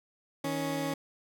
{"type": "tone pair together", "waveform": "20% pulse", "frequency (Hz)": [157.7, 277.2], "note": ["D#3", "C#4"], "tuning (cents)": [24, 0], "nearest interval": "minor seventh", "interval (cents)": 976, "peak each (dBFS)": [-31, -27], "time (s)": [0.44, 0.94], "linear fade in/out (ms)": 5, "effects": []}